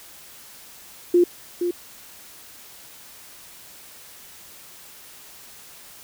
sine tone with echo, 351 Hz, F4, 9 cents sharp, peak -12 dBFS, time 1.14-1.24 s, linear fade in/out 5 ms, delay 470 ms, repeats 1, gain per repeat -8 dB, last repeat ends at 1.71 s, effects white hiss -45 dBFS RMS until 6.03 s

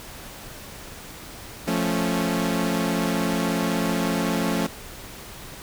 sawtooth chord, F augmented, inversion none, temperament equal with one note detuned, 174.61 / 220 / 276.2 Hz, F3 / A3 / C#4, 0 / 0 / -6 cents, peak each -22 / -22 / -23 dBFS, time 1.67-4.67 s, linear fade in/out 10 ms, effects pink hiss -40 dBFS RMS until 5.62 s

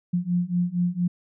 sine beating tone pair, 174.3 / 178.6 Hz, F3 / F3, -3 / +39 cents, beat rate 4.3 Hz, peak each -25 / -24 dBFS, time 0.13-1.08 s, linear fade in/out 10 ms, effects none

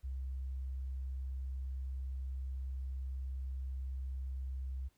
sine tone, 65.6 Hz, C2, 5 cents sharp, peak -37 dBFS, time 0.03-4.89 s, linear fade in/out 20 ms, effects pink hiss -75 dBFS RMS until 4.97 s

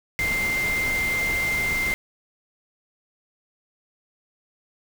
sine tone in noise, 2093 Hz, C7, in tune, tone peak -22 dBFS, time 0.19-1.94 s, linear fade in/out 0 ms, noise pink, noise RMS -31 dBFS, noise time 0.19-1.94 s, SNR +6 dB, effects none

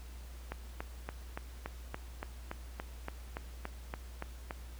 click train, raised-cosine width 0.5 ms, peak -23 dBFS, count 15, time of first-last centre 0.52-4.509 s, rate 3.51 Hz, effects added 60 Hz sine -45 dBFS peak until 4.79 s + pink hiss -57 dBFS RMS until 4.79 s

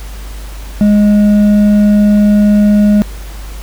triangle tone with hard clipping, 207.4 Hz, G#3, 2 cents flat, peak -6 dBFS, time 0.81-3.02 s, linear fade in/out 0 ms, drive 8 dB, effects added 50 Hz sine -23 dBFS peak until 3.62 s + pink hiss -34 dBFS RMS until 3.62 s

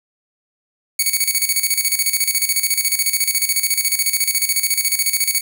5% pulse tone with tremolo, 2235 Hz, C#7, 14 cents sharp, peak -4 dBFS, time 0.99-5.41 s, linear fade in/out 5 ms, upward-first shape square, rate 14 Hz, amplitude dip 70%, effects none

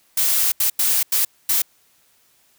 blue noise bursts at uneven times, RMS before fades -18 dBFS, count 5, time 0.17-0.52 / 0.6-0.7 / 0.79-1.03 / 1.12-1.25 / 1.49-1.62 s, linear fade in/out 5 ms, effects white hiss -59 dBFS RMS until 2.58 s

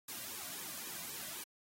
white noise with flanger, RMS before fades -45 dBFS, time 0.08-1.44 s, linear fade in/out 5 ms, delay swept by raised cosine 1.4 to 2.37 ms, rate 3.8 Hz, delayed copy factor -0.95, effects AAC 48 kbps

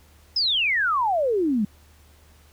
sine exponential sweep, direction down, 5274 to 195.4 Hz, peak -19 dBFS, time 0.36-1.65 s, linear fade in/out 5 ms, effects added 75 Hz sine -52 dBFS peak until 2.52 s + pink hiss -57 dBFS RMS until 2.52 s

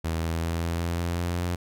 sawtooth tone with pitch steps, 81.6 / 82.45 / 83.31 / 84.19 / 85.07 / 85.95 / 86.85 / 87.76 Hz, E2 / E2 / E2 / E2 / F2 / F2 / F2 / F2, -17 / +1 / +19 / +37 / -45 / -27 / -9 / +9 cents, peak -22 dBFS, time 0.04-1.56 s, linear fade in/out 10 ms, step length 190 ms, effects none

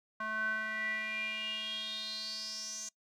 square tone with band-pass filter sweep, 217.4 Hz, A3, 21 cents flat, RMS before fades -38 dBFS, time 0.2-2.89 s, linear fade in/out 5 ms, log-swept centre 1300 to 6500 Hz, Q 8.2, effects noise-tail reverb RT60 0.1 s tail -22 dB re dry

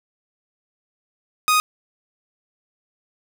sawtooth tone, 1244.5 Hz, D#6, in tune, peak -11 dBFS, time 1.48-1.6 s, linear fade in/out 0 ms, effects 7-bit

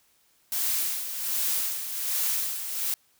blue noise with tremolo, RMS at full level -26 dBFS, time 0.52-2.94 s, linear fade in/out 2 ms, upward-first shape sine, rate 1.3 Hz, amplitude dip 60%, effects white hiss -65 dBFS RMS until 3.19 s

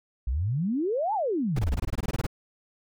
sine exponential two-way sweep, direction up then down, 55.4 to 909 to 55.4 Hz, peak -24 dBFS, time 0.27-1.76 s, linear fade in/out 5 ms, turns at 1.14 s
brown noise bursts, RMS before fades -27 dBFS, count 14, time 1.56-2.267 s, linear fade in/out 5 ms, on 31 ms, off 21 ms
effects none

